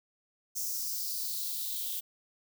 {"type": "noise with high-pass filter sweep", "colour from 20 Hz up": "violet", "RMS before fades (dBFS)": -35, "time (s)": [0.55, 2.01], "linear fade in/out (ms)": 20, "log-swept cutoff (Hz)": [6000, 3200], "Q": 3.9, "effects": []}